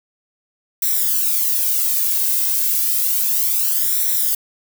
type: noise with flanger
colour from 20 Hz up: violet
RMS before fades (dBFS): -18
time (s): 0.82-4.35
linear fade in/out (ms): 5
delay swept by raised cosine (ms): 0.52 to 1.92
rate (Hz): 0.31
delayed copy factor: +1
effects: none